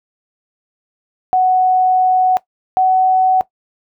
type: tone pair in turn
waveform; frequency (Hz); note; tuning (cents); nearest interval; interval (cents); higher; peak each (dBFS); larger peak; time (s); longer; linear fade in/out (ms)
sine; 742 / 749.3; F#5 / F#5; +5 / +22; unison; 17; second; -9; neither; 1.33-2.37 / 2.77-3.41; first; 0
effects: noise-tail reverb RT60 0.1 s tail -18 dB re dry